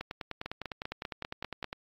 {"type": "two click trains", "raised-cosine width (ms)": 0.3, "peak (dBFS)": [-20, -20], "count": [18, 7], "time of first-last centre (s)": [[0.01, 1.729], [0.46, 1.643]], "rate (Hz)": [9.89, 5.07], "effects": ["AAC 32 kbps"]}